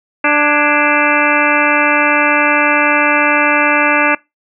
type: harmonic tone with a mistuned harmonic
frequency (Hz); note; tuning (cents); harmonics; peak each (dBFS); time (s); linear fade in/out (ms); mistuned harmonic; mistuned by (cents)
294.8; D4; +7; 1 / 2 / 3 / 4 / 5 / 6 / 7 / 8 / 9; -18 / -18 / -18 / -18 / -18 / -18 / -18 / -18 / -18; 0.24-4.15; 5; 6; -100
effects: noise-tail reverb RT60 0.2 s tail -23 dB re dry